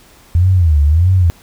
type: tone with vibrato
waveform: sine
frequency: 82.41 Hz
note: E2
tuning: in tune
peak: -7 dBFS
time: 0.35-1.3 s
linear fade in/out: 0 ms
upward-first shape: sine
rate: 1.6 Hz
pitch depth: 230 cents each way
effects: pink hiss -45 dBFS RMS until 1.42 s